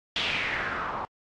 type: noise with low-pass filter sweep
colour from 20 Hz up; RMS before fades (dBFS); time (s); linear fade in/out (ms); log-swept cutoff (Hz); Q
white; -30; 0.16-1.05; 0; 3400 to 960; 3.6
effects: low-pass 6000 Hz 12 dB/octave + AAC 64 kbps